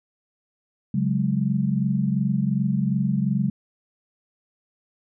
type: chord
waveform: sine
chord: C# suspended fourth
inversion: none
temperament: equal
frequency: 138.59 / 185 / 207.7 Hz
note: C#3 / F#3 / G#3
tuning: 0 / 0 / 0 cents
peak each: -24 dBFS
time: 0.94-3.5 s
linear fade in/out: 5 ms
effects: none